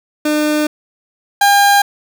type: tone pair in turn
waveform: 30% pulse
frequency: 301.8 / 805.7 Hz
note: D4 / G5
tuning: +47 / +47 cents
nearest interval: octave + perfect fourth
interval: 1700 cents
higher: second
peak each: -10 / -5 dBFS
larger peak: second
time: 0.25-0.67 / 1.41-1.82 s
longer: first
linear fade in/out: 5 ms
effects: none